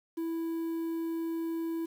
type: tone with quantisation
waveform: triangle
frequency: 329.6 Hz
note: E4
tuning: in tune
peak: -29 dBFS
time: 0.17-1.86 s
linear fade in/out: 10 ms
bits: 9
effects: none